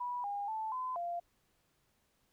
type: tone with pitch steps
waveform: sine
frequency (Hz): 979 / 810 / 877 / 1019 / 693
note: B5 / G#5 / A5 / C6 / F5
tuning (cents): -15 / -43 / -6 / -46 / -14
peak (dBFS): -35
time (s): 0-1.2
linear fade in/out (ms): 10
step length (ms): 240
effects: pink hiss -75 dBFS RMS until 2.32 s